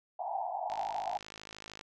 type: band-pass noise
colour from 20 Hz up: pink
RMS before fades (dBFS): -36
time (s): 0.19-1.18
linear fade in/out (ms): 5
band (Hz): 680 to 900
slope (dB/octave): 96
type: click train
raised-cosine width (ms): 0.2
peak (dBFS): -28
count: 60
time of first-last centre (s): 0.7-1.811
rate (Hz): 53.1
effects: none